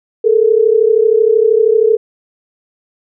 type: tone pair together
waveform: sine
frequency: 427.1 / 460 Hz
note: G#4 / A#4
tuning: +48 / -23 cents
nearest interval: minor second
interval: 129 cents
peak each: -10 dBFS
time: 0.24-1.97 s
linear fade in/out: 10 ms
effects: none